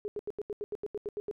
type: tone bursts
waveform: sine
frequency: 415.3 Hz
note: G#4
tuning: in tune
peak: -32 dBFS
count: 12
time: 0.05-1.312 s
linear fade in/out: 0 ms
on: 30 ms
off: 82 ms
effects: none